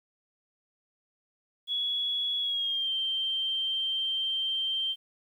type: tone with pitch glide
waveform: sine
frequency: 3367 to 3142 Hz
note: G#7 to G7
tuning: +23 to +3 cents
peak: -27 dBFS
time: 1.67-4.96 s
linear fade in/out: 50 ms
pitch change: -120 cents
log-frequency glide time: 2.4-2.92 s
effects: 10-bit